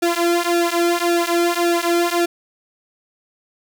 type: tone with flanger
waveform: sawtooth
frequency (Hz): 343.9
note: F4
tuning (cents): -27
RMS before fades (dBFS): -18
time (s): 0.02-2.26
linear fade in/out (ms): 10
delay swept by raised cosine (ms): 1.9 to 4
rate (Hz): 1.8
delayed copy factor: -0.95
effects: none